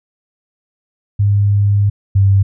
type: tone pair in turn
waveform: sine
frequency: 101.5 / 98.1 Hz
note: G#2 / G2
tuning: -39 / +2 cents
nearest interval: minor second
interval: 59 cents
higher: first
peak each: -9 / -7 dBFS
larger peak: second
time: 1.19-1.9 / 2.15-2.43 s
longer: first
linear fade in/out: 10 ms
effects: none